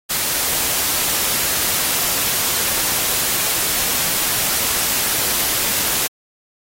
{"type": "noise", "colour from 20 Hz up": "white", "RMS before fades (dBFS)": -19, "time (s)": [0.09, 6.08], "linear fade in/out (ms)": 20, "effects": ["AAC 48 kbps"]}